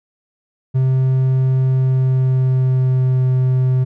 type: tone with pitch glide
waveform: triangle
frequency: 130.81 to 128.64 Hz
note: C3 to C3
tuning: 0 to -29 cents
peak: -10 dBFS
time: 0.74-3.85 s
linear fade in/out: 20 ms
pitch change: -29 cents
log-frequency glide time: 1.66-3.35 s
effects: none